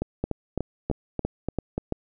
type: two click trains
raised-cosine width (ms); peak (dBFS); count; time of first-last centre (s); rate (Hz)
2; -12 / -13; 6 / 7; 0.24-1.924 / 0.02-1.78; 2.97 / 3.41
effects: none